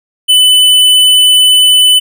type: tone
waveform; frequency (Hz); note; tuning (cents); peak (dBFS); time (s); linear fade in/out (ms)
square; 3003; F#7; +25; -4; 0.28-2; 20
effects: none